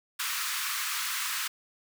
pink high-pass noise, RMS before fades -32 dBFS, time 0.19-1.48 s, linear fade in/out 10 ms, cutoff 1100 Hz, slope 48 dB/octave, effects none

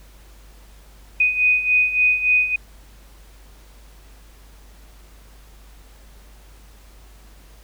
sine beating tone pair, 2489 / 2492.5 Hz, D#7 / D#7, 0 / +2 cents, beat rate 3.5 Hz, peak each -21 / -16 dBFS, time 1.2-2.56 s, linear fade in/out 5 ms, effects added 50 Hz sine -44 dBFS peak until 7.63 s + pink hiss -52 dBFS RMS until 7.63 s

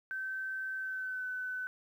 sine tone with pitch glide, 1543 to 1507.8 Hz, G6 to F#6, -28 to +32 cents, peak -35 dBFS, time 0.11-1.67 s, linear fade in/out 0 ms, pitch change -40 cents, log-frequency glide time 0.77-1.26 s, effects 11-bit

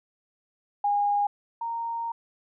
sine tone pair in turn, 817 / 926.3 Hz, G#5 / A#5, -29 / -11 cents, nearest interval major second, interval 218 cents, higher second, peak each -21 / -28 dBFS, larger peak first, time 0.84-1.27 / 1.61-2.12 s, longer second, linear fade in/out 5 ms, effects none

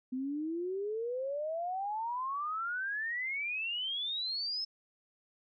sine exponential sweep, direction up, 251.3 to 5274 Hz, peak -33 dBFS, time 0.12-4.65 s, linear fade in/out 10 ms, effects none

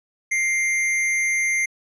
square tone with amplitude modulation, 2100 Hz, C7, 6 cents sharp, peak -18 dBFS, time 0.31-1.66 s, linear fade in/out 10 ms, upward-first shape sine, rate 215 Hz, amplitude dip 35%, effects low-pass 10000 Hz 12 dB/octave

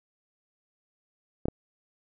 clicks, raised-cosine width 2 ms, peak -15 dBFS, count 2, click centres 1.456 / 1.484 s, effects none

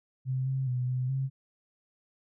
sine tone with pitch steps, 130.2 / 133 / 125.2 / 127.3 / 133.9 Hz, C3 / C3 / B2 / C3 / C3, -8 / +29 / +24 / -47 / +40 cents, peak -27 dBFS, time 0.25-1.3 s, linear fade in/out 50 ms, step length 210 ms, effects none

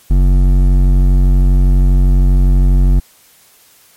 sine tone with hard clipping, 46.25 Hz, F#1, in tune, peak -8 dBFS, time 0.1-3 s, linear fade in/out 10 ms, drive 11 dB, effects white hiss -47 dBFS RMS until 3.96 s + MP3 64 kbps

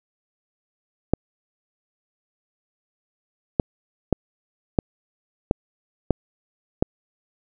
clicks, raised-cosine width 2 ms, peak -3 dBFS, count 7, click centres 1.136 / 3.598 / 4.127 / 4.788 / 5.511 / 6.107 / 6.825 s, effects none

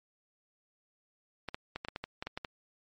clicks, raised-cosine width 0.3 ms, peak -21 dBFS, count 11, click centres 1.487 / 1.545 / 1.76 / 1.849 / 1.885 / 1.961 / 2.04 / 2.225 / 2.27 / 2.375 / 2.448 s, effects MP3 48 kbps

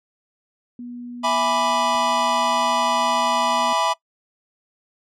sine tone, 242.7 Hz, B3, 30 cents flat, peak -31 dBFS, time 0.79-3.73 s, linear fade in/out 2 ms
square chord, E dominant seventh, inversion none, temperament equal, 659.3 / 830.6 / 987.8 / 1174.7 Hz, E5 / G#5 / B5 / D6, 0 / 0 / 0 / 0 cents, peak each -25 / -26 / -22 / -26 dBFS, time 1.23-3.94 s, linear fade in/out 20 ms
clicks, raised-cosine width 2 ms, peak -37 / -32 dBFS, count 2, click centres 1.705 / 1.951 s
effects noise-tail reverb RT60 0.1 s tail -21 dB re dry + low-pass 7000 Hz 12 dB/octave

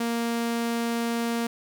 sawtooth tone, 233.2 Hz, A#3, 1 cent sharp, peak -21 dBFS, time 0-1.47 s, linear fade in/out 5 ms, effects none

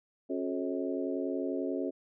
harmonic tone with a mistuned harmonic, 91.1 Hz, F#2, 26 cents flat, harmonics 3 / 4 / 5 / 6 / 7, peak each -34 / -36 / -38 / -40 / -41 dBFS, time 0.29-1.91 s, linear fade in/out 20 ms, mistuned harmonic 5, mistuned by -85 cents, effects none

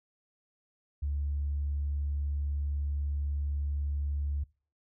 sine tone, 71.9 Hz, D2, 36 cents flat, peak -28 dBFS, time 1.02-4.44 s, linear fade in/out 10 ms, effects noise-tail reverb RT60 0.4 s tail -25 dB re dry + tanh soft clip ceiling -24 dBFS

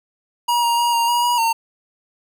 square tone with pitch steps, 956 / 941 / 951 / 934 / 957 / 965 / 913 Hz, A#5 / A#5 / A#5 / A#5 / A#5 / B5 / A#5, +43 / +16 / +34 / +3 / +45 / -40 / -36 cents, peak -16 dBFS, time 0.48-1.53 s, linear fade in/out 10 ms, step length 150 ms, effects 9-bit

